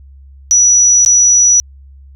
sine tone with dropouts, 5880 Hz, F#8, 12 cents flat, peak -5 dBFS, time 0.51-1.6 s, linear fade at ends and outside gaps 0 ms, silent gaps 1.049-1.061 s, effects added 68 Hz sine -35 dBFS peak until 2.15 s

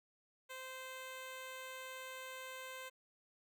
10% pulse tone, 519 Hz, C5, 14 cents flat, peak -38 dBFS, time 0.49-2.9 s, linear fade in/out 20 ms, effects none

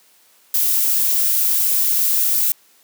violet noise, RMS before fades -17 dBFS, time 0.54-2.52 s, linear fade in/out 2 ms, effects white hiss -54 dBFS RMS until 2.83 s + high-pass 200 Hz 12 dB/octave

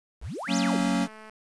sine exponential two-way sweep, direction up then down, 36.52 to 7270 to 121.6 Hz, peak -32 dBFS, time 0.2-0.83 s, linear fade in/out 50 ms, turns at 0.57 s
square chord, F# major, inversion none, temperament equal with one note detuned, 185 / 229.6 / 277.2 Hz, F#3 / A#3 / C#4, 0 / -26 / 0 cents, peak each -28 dBFS, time 0.47-1.08 s, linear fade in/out 50 ms
click train, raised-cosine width 0.5 ms, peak -32 dBFS, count 113, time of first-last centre 0.78-1.296 s, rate 217 Hz
effects resampled to 22050 Hz + 8-bit

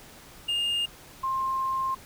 triangle / sine tone pair in turn, 2825 / 1058.2 Hz, F7 / C6, +19 / +19 cents, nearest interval octave + perfect fourth, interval 1700 cents, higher first, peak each -23 / -25 dBFS, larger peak first, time 0.48-0.86 / 1.23-1.95 s, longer second, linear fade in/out 10 ms, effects pink hiss -49 dBFS RMS until 2.05 s

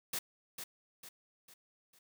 white noise with echo, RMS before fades -37 dBFS, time 0.13-0.19 s, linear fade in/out 5 ms, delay 450 ms, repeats 4, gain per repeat -7 dB, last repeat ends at 1.99 s, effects none

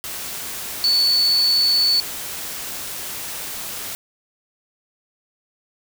sine tone in noise, 4458 Hz, C#8, 9 cents sharp, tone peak -14 dBFS, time 0.84-2 s, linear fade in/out 0 ms, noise white, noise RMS -30 dBFS, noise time 0.04-3.95 s, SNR +13 dB, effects none

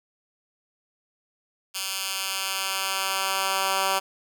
10% pulse tone with high-pass filter sweep, 192.6 Hz, G3, 30 cents flat, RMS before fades -27 dBFS, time 1.74-4 s, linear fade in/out 20 ms, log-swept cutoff 3200 to 810 Hz, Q 0.73, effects none

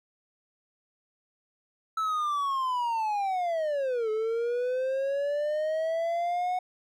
triangle linear two-way sweep, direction down then up, 1320 to 429.2 to 736 Hz, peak -24 dBFS, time 1.97-6.59 s, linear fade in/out 5 ms, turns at 4.1 s, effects none

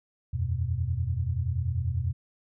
sine chord, E suspended second, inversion none, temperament just, 82.41 / 92.71 / 123.61 Hz, E2 / F#2 / B2, 0 / +4 / +2 cents, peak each -30 dBFS, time 0.33-2.13 s, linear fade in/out 10 ms, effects none

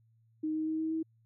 sine tone with pitch steps, 311.1 / 313.6 / 316.2 / 318.7 / 321.3 Hz, D#4 / D#4 / D#4 / D#4 / E4, 0 / +14 / +28 / +42 / -44 cents, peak -30 dBFS, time 0.43-1.03 s, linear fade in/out 10 ms, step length 120 ms, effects added 113 Hz sine -64 dBFS peak until 1.25 s

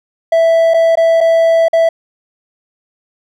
triangle tone with dropouts, 659.3 Hz, E5, in tune, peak -5 dBFS, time 0.32-1.89 s, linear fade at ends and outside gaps 5 ms, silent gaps 0.738-0.742 / 0.955-0.972 / 1.206-1.21 / 1.684-1.731 s, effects none

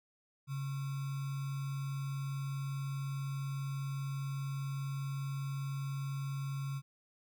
sine tone with sample-and-hold, 137.6 Hz, C#3, 12 cents flat, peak -35 dBFS, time 0.47-6.82 s, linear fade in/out 50 ms, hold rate 1225 Hz, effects none

